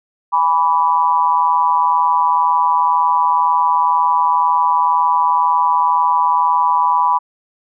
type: tone with amplitude modulation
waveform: sine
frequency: 987.8 Hz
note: B5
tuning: in tune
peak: -7 dBFS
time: 0.32-7.19 s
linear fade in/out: 20 ms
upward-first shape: sine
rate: 162 Hz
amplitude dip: 90%
effects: none